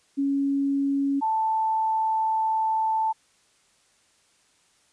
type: tone pair in turn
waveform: sine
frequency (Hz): 277.8 / 882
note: C#4 / A5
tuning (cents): +4 / +4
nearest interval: octave + minor sixth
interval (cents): 2000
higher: second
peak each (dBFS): -21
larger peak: neither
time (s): 0.17-1.21 / 1.21-3.13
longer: second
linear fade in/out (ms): 20
effects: white hiss -63 dBFS RMS until 4.92 s + resampled to 22050 Hz

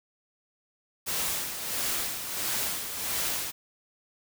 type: noise with tremolo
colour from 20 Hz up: white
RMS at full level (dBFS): -29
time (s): 1.06-3.52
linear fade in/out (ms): 20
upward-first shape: sine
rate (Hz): 1.5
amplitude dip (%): 55
effects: none

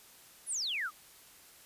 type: exponential sweep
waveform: sine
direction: down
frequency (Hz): 11210 to 1151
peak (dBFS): -32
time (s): 0.46-0.91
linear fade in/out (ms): 50
effects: white hiss -57 dBFS RMS until 1.65 s + resampled to 32000 Hz

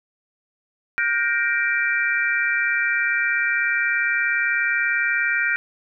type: chord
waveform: sine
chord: G minor seventh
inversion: third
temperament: equal with one note detuned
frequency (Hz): 1427.9 / 1568 / 1864.7 / 2349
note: F6 / G6 / Bb6 / D7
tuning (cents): +38 / 0 / 0 / 0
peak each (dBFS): -24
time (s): 0.98-5.56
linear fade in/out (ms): 0
effects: none

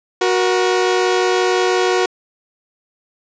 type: tone pair together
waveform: sawtooth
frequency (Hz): 368.5 / 474.4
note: F#4 / A#4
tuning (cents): -7 / +30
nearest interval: major third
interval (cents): 437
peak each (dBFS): -11 / -15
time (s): 0.21-2.06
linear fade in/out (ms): 5
effects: resampled to 16000 Hz + 7-bit

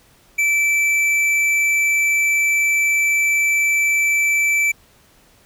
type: tone with tanh clipping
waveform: sine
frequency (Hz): 2323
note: D7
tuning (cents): -20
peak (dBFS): -16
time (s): 0.38-4.72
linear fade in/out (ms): 10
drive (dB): 10
effects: pink hiss -53 dBFS RMS until 5.45 s

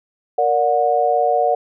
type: chord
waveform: sine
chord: Bb augmented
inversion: none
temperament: just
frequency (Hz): 466.2 / 582.7 / 728.4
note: Bb4 / D5 / F#5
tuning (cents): 0 / -14 / -27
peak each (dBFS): -20 / -19 / -16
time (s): 0.38-1.55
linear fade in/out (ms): 5
effects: none

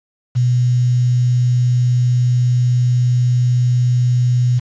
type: tone with quantisation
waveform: sine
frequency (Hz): 123.47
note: B2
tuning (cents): 0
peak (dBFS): -11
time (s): 0.35-4.6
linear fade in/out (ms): 20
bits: 6
effects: resampled to 16000 Hz

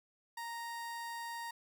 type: tone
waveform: 30% pulse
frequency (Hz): 932.3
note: A#5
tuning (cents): 0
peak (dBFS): -38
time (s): 0.37-1.51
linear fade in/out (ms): 5
effects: none

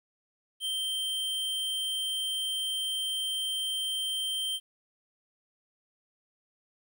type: tone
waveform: square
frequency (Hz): 3136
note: G7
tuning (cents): 0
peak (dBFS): -30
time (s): 0.6-4.6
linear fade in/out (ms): 50
effects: 11-bit

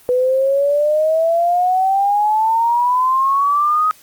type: exponential sweep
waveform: sine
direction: up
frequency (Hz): 493.9 to 1267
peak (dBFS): -12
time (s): 0.09-3.91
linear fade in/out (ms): 0
effects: white hiss -47 dBFS RMS until 4.02 s + Opus 32 kbps

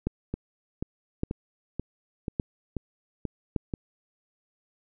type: two click trains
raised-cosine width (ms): 3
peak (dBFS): -13 / -17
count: 4 / 8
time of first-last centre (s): 0.07-3.562 / 0.34-3.738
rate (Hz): 0.859 / 2.06
effects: none

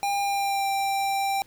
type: tone with pitch glide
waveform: square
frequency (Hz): 803 to 786.9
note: G5 to G5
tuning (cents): +41 to +6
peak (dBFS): -24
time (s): 0.03-1.42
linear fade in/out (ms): 0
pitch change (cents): -35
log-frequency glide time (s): 0.2-0.69
effects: pink hiss -56 dBFS RMS until 1.46 s

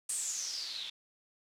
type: noise with low-pass filter sweep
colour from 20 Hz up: blue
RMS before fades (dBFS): -38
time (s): 0.09-0.9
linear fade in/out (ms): 5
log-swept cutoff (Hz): 8900 to 3400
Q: 7.4
effects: none

